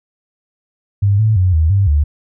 sine tone with pitch steps, 100.5 / 109.3 / 91.9 / 79.3 / 98.7 / 73.6 Hz, G2 / A2 / F#2 / D#2 / G2 / D2, +44 / -11 / -11 / +33 / +12 / +4 cents, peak -9 dBFS, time 1.02-2.04 s, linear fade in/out 10 ms, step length 170 ms, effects none

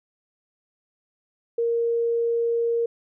sine tone, 466.2 Hz, A#4, in tune, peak -20 dBFS, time 1.58-2.86 s, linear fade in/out 5 ms, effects none

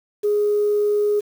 sine tone, 415.3 Hz, G#4, in tune, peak -15 dBFS, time 0.23-1.21 s, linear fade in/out 20 ms, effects tanh soft clip ceiling -11 dBFS + 7-bit

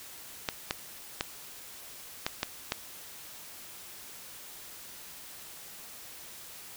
clicks, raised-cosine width 0.2 ms, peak -11 dBFS, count 6, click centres 0.488 / 0.709 / 1.209 / 2.265 / 2.431 / 2.721 s, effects white hiss -47 dBFS RMS until 6.76 s

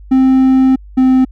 triangle tone pair in turn, 262.4 / 259.4 Hz, C4 / C4, +5 / -15 cents, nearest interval unison, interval 20 cents, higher first, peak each -4 dBFS, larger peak neither, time 0.11-0.76 / 0.97-1.25 s, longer first, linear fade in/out 10 ms, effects added 50 Hz sine -32 dBFS peak until 1.31 s

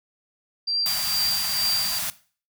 sine tone with tremolo, 4723 Hz, D8, 9 cents sharp, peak -21 dBFS, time 0.67-1.99 s, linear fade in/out 10 ms, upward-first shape sine, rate 2.2 Hz, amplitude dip 55%
white band-stop noise, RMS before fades -28 dBFS, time 0.86-2.1 s, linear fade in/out 0 ms, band 230 to 610 Hz, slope 96 dB/octave
effects noise-tail reverb RT60 0.4 s tail -17 dB re dry

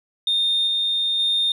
sine tone with level steps, 3649 Hz, A#7, 38 cents flat, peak -16 / -18 / -16 dBFS, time 0.27-1.52 s, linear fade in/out 2 ms, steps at 0.67 / 1.19 s, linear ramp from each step 5 ms, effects tanh soft clip ceiling -14 dBFS

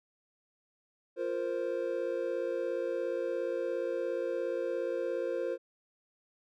triangle chord, F suspended fourth, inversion none, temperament equal, 349.2 / 466.2 / 523.3 Hz, F4 / Bb4 / C5, 0 / 0 / 0 cents, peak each -35 / -34 / -32 dBFS, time 1.16-5.58 s, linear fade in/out 50 ms, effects none

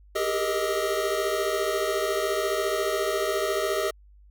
square tone cluster, 392 / 406.3 / 467.1 / 625 / 1292 Hz, G4 / G#4 / A#4 / D#5 / E6, 0 / -38 / +3 / +8 / -35 cents, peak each -32 / -31 / -33 / -29 / -35 dBFS, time 0.15-3.91 s, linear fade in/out 10 ms, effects added 50 Hz sine -50 dBFS peak until 4.3 s

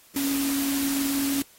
sine tone in noise, 277.2 Hz, C#4, in tune, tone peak -24 dBFS, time 0.16-1.42 s, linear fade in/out 2 ms, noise white, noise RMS -31 dBFS, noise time 0.16-1.42 s, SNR +4 dB, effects white hiss -55 dBFS RMS until 1.58 s + AAC 48 kbps

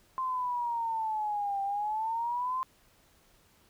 sine exponential two-way sweep, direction down then up, 1048 to 786 to 1048 Hz, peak -29 dBFS, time 0.18-2.63 s, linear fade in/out 0 ms, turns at 1.62 s, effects pink hiss -64 dBFS RMS until 3.69 s

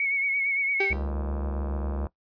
sine tone with vibrato, 2217 Hz, C#7, in tune, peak -23 dBFS, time 0-0.93 s, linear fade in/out 2 ms, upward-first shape triangle, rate 8.8 Hz, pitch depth 49 cents each way
35% pulse tone with exponential decay, 392 Hz, G4, in tune, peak -21 dBFS, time 0.8-1.11 s, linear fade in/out 5 ms, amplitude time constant 66 ms
harmonic tone, 68.3 Hz, C#2, 25 cents flat, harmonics 1 / 3 / 5 / 7 / 9, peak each -28 / -38 / -42 / -45 / -47 dBFS, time 0.9-2.07 s, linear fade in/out 10 ms
click train, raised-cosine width 1 ms, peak -24 dBFS, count 87, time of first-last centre 0.93-2.069 s, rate 75.5 Hz
effects noise-tail reverb RT60 0.1 s tail -19 dB re dry + resampled to 11025 Hz

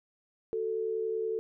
sine tone pair together, 372.2 / 442.9 Hz, F#4 / A4, +10 / +11 cents, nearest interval minor third, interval 301 cents, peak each -36 / -30 dBFS, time 0.53-1.39 s, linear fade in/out 0 ms, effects none

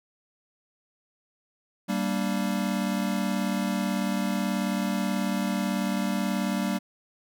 square chord, G minor, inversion none, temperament equal with one note detuned, 194.76 / 233.1 / 293.7 Hz, G3 / Bb3 / D4, -11 / 0 / 0 cents, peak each -28 / -31 / -34 dBFS, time 1.88-6.79 s, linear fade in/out 20 ms, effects none

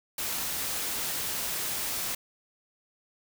white noise, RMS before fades -32 dBFS, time 0.18-2.15 s, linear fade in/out 5 ms, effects none

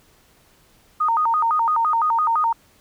sine tone with vibrato, 1067 Hz, C6, 34 cents sharp, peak -16 dBFS, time 1-2.53 s, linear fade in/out 10 ms, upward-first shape square, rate 5.9 Hz, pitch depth 260 cents each way, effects pink hiss -56 dBFS RMS until 2.8 s

